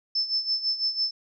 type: tone with tremolo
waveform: sine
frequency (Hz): 5274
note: E8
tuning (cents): 0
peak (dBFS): -21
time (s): 0.15-1.11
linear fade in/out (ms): 5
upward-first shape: sine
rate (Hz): 6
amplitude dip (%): 75
effects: none